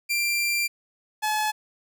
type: tone pair in turn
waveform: sawtooth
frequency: 2370 / 855.5 Hz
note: D7 / A5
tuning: +15 / -49 cents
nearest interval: octave + tritone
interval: 1764 cents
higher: first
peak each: -19 / -19 dBFS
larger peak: neither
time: 0.09-0.68 / 1.22-1.52 s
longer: first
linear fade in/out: 20 ms
effects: none